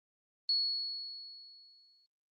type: tone with exponential decay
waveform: sine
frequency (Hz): 4371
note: C#8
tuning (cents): -25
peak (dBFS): -26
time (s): 0.49-2.06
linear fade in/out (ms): 1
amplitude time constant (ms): 340
effects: Opus 32 kbps